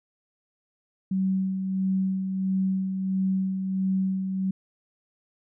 sine tone with tremolo, 190 Hz, F#3, 46 cents sharp, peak -21 dBFS, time 1.11-4.51 s, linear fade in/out 5 ms, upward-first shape sine, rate 1.5 Hz, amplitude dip 45%, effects none

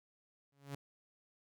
sawtooth tone with exponential growth, 140.2 Hz, C#3, 20 cents sharp, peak -35 dBFS, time 0.52-0.75 s, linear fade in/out 5 ms, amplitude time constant 48 ms, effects none

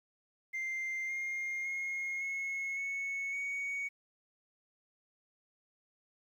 sine tone with pitch steps, 2093 / 2121 / 2149 / 2178 / 2207 / 2237 Hz, C7 / C7 / C7 / C#7 / C#7 / C#7, 0 / +23 / +46 / -31 / -8 / +15 cents, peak -32 dBFS, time 0.53-3.89 s, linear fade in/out 20 ms, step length 560 ms, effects tanh soft clip ceiling -33 dBFS + 11-bit

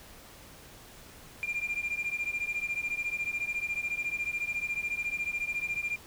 sine beating tone pair, 2388 / 2402 Hz, D7 / D7, +28 / +38 cents, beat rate 14 Hz, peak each -32 / -32 dBFS, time 1.43-5.96 s, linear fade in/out 0 ms, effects tanh soft clip ceiling -26 dBFS + pink hiss -51 dBFS RMS until 6.06 s

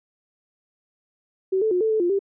sine tone with pitch steps, 379.8 / 437.9 / 360.6 / 441.1 / 435.9 / 349.6 / 395.1 Hz, F#4 / A4 / F#4 / A4 / A4 / F4 / G4, +45 / -8 / -45 / +4 / -16 / +2 / +14 cents, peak -18 dBFS, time 1.52-2.192 s, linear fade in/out 10 ms, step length 96 ms, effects none

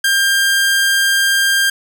sawtooth tone, 1597 Hz, G6, 32 cents sharp, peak -8 dBFS, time 0.04-1.7 s, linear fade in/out 5 ms, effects none

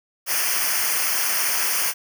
white noise with comb filter, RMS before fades -22 dBFS, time 0.26-1.94 s, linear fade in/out 50 ms, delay 0.26 ms, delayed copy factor -0.9, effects none

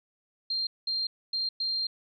sine tone bursts at uneven times, 4186 Hz, C8, in tune, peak -27 dBFS, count 4, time 0.5-0.67 / 0.87-1.07 / 1.33-1.49 / 1.6-1.87 s, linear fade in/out 5 ms, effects none

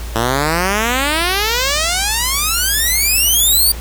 5% pulse exponential sweep, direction up, 110 to 4698 Hz, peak -3 dBFS, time 0.15-3.72 s, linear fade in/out 5 ms, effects added 57 Hz sine -24 dBFS peak until 3.8 s + pink hiss -33 dBFS RMS until 3.8 s

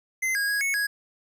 square tone with pitch steps, 2064 / 1637 / 1656 / 2205 / 1660 Hz, C7 / G#6 / G#6 / C#7 / G#6, -24 / -25 / -5 / -10 / -1 cents, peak -24 dBFS, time 0.22-0.87 s, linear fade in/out 10 ms, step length 130 ms, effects none

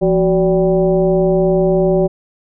sine tone with frequency modulation, 374.6 Hz, F#4, 21 cents sharp, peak -10 dBFS, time 0.01-2.08 s, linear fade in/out 20 ms, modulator 203 Hz, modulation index 1.2, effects none

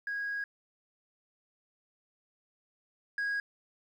sine tone pair in turn, 1646 / 1646 Hz, G#6 / G#6, -16 / -16 cents, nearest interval unison, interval 0 cents, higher neither, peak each -31 / -27 dBFS, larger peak second, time 0.07-0.44 / 3.18-3.4 s, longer first, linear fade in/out 2 ms, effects tanh soft clip ceiling -29 dBFS + 11-bit

